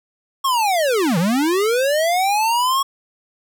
square linear two-way sweep, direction down then up, 1108.7 to 155.56 to 1108.7 Hz, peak -16 dBFS, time 0.44-2.83 s, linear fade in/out 10 ms, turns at 1.18 s, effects none

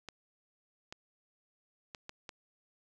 clicks, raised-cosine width 0.2 ms, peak -26 dBFS, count 5, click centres 0.087 / 0.925 / 1.948 / 2.094 / 2.292 s, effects none

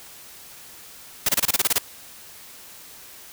white noise bursts, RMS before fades -19 dBFS, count 10, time 1.26-1.784 s, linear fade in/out 5 ms, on 29 ms, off 26 ms, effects white hiss -44 dBFS RMS until 3.32 s

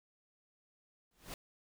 pink noise with exponential growth, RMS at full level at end -41 dBFS, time 1.11-1.34 s, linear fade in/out 2 ms, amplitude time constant 48 ms, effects none

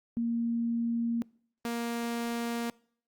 sine / sawtooth tone pair in turn, 233.1 / 234.6 Hz, A#3 / A#3, 0 / +11 cents, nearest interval unison, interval 11 cents, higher second, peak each -27 dBFS, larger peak neither, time 0.17-1.22 / 1.65-2.7 s, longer neither, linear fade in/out 0 ms, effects noise-tail reverb RT60 0.6 s tail -25 dB re dry + Opus 48 kbps

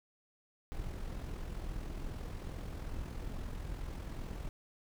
brown noise with amplitude modulation, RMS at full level -39 dBFS, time 0.72-4.49 s, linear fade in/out 0 ms, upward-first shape sine, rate 42.4 Hz, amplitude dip 45%, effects none

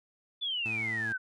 sine exponential sweep, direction down, 3520 to 1480 Hz, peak -30 dBFS, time 0.41-1.18 s, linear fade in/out 20 ms
20% pulse tone, 111.2 Hz, A2, 19 cents sharp, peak -34 dBFS, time 0.65-1.13 s, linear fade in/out 10 ms
effects resampled to 24000 Hz

